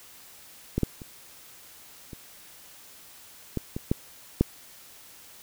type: clicks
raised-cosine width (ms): 3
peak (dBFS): -12 / -9 / -27 / -26 / -14 / -18 / -9 / -6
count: 8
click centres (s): 0.78 / 0.833 / 1.018 / 2.132 / 3.573 / 3.765 / 3.915 / 4.41
effects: white hiss -50 dBFS RMS until 5.42 s